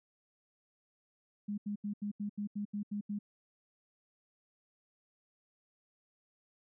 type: tone bursts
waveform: sine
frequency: 205.8 Hz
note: G#3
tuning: 16 cents flat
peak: -34 dBFS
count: 10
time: 1.48-3.19 s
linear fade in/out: 10 ms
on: 99 ms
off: 80 ms
effects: none